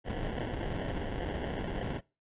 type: noise with sample-and-hold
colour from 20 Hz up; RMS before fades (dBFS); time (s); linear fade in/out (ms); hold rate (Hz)
pink; -35; 0.04-2.01; 50; 1225
effects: noise-tail reverb RT60 0.3 s tail -23 dB re dry + resampled to 8000 Hz